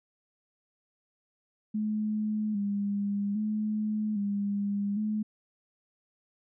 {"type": "tone with vibrato", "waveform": "sine", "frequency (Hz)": 207.7, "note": "G#3", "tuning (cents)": 0, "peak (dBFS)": -27, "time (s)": [1.74, 5.23], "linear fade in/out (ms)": 10, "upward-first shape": "square", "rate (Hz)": 0.62, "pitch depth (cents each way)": 48, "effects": []}